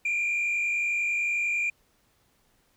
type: tone with frequency modulation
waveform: sine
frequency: 2400 Hz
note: D7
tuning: 37 cents sharp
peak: -22 dBFS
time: 0.05-1.7 s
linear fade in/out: 5 ms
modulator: 51.1 Hz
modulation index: 1.1
effects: tanh soft clip ceiling -23 dBFS + pink hiss -67 dBFS RMS until 2.76 s